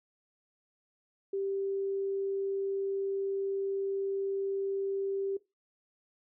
sine tone, 392 Hz, G4, in tune, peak -30 dBFS, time 1.33-5.37 s, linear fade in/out 5 ms, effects noise-tail reverb RT60 0.2 s tail -18 dB re dry

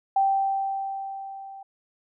sine tone with level ramp, 781 Hz, G5, 7 cents flat, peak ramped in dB -17 to -39 dBFS, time 0.16-1.63 s, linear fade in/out 5 ms, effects none

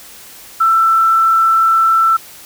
sine tone with frequency modulation, 1333 Hz, E6, 19 cents sharp, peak -8 dBFS, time 0.6-2.17 s, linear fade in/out 10 ms, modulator 37.4 Hz, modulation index 0.27, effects white hiss -37 dBFS RMS until 2.45 s

